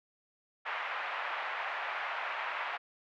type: band-pass noise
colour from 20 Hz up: pink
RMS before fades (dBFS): -37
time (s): 0.65-2.78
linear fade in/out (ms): 20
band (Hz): 760 to 2500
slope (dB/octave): 24
effects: none